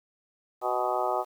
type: harmonic tone with a mistuned harmonic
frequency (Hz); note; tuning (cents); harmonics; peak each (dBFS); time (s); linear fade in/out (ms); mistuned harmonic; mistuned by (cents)
124.9; B2; +20; 3 / 4 / 5 / 6 / 7 / 8 / 9 / 10; -34 / -35 / -31 / -31 / -32 / -37 / -37 / -34; 0.61-1.25; 50; 7; -43
effects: 9-bit